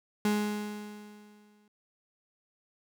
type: tone with exponential decay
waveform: 35% pulse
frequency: 209 Hz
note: G#3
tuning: 11 cents sharp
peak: -22 dBFS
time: 0.25-1.68 s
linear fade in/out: 2 ms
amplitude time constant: 310 ms
effects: none